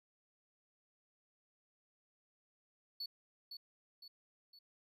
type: tone with echo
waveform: triangle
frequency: 4436 Hz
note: C#8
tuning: in tune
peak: -39 dBFS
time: 3-3.06 s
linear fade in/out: 5 ms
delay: 510 ms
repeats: 3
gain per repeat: -6 dB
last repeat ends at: 4.59 s
effects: none